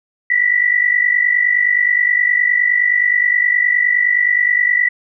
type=tone pair together; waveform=sine; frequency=1925.9 / 1975.5 Hz; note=B6 / B6; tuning=-44 / 0 cents; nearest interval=unison; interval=44 cents; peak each=-16 / -13 dBFS; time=0.3-4.89 s; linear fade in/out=5 ms; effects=none